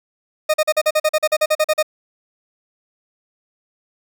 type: tone bursts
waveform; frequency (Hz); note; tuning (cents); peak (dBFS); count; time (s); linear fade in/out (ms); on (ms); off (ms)
40% pulse; 617; D#5; -15; -12; 15; 0.49-1.828; 10; 50; 42
effects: none